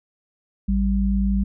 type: tone pair together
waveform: sine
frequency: 54.85 / 196 Hz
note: A1 / G3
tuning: -5 / 0 cents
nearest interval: octave + minor seventh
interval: 2205 cents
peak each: -20 dBFS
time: 0.68-1.44 s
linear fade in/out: 10 ms
effects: none